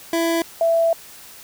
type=tone pair in turn; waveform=25% pulse / sine; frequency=332.9 / 664.3 Hz; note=E4 / E5; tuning=+17 / +13 cents; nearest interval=octave; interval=1196 cents; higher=second; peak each=-14 / -14 dBFS; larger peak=neither; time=0.13-0.42 / 0.61-0.93 s; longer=second; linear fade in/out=2 ms; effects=white hiss -42 dBFS RMS until 1.43 s